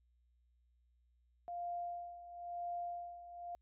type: tone with tremolo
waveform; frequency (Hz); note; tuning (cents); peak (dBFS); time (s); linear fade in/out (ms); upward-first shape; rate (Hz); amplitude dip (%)
sine; 698.5; F5; 0; -38; 1.48-3.55; 0; sine; 0.99; 75
effects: added 60 Hz sine -70 dBFS peak until 3.61 s